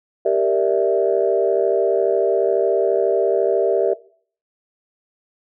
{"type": "chord", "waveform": "sine", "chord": "E half-diminished seventh", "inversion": "first", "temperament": "equal", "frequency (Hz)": [392, 466.2, 587.3, 659.3], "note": ["G4", "Bb4", "D5", "E5"], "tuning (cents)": [0, 0, 0, 0], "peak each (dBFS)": [-19, -20, -21, -19], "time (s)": [0.25, 3.94], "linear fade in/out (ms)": 10, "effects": ["noise-tail reverb RT60 0.5 s tail -20 dB re dry", "tanh soft clip ceiling -4 dBFS"]}